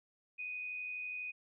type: tone with amplitude modulation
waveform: sine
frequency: 2489 Hz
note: D#7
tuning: in tune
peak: -37 dBFS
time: 0.38-1.32 s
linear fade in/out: 20 ms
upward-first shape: sine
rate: 92.1 Hz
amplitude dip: 40%
effects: none